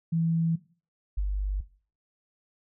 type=tone pair in turn; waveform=sine; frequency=164.81 / 49.23 Hz; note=E3 / G1; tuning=0 / +8 cents; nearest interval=octave + major sixth; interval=2092 cents; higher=first; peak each=-23 / -24 dBFS; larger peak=first; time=0.12-0.56 / 1.17-1.61 s; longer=neither; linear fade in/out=10 ms; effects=noise-tail reverb RT60 0.4 s tail -17 dB re dry